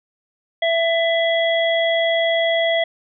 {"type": "harmonic tone", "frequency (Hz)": 665, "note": "E5", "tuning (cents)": 15, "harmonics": [1, 3, 5], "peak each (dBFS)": [-17, -22, -24], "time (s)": [0.62, 2.84], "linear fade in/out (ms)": 5, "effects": []}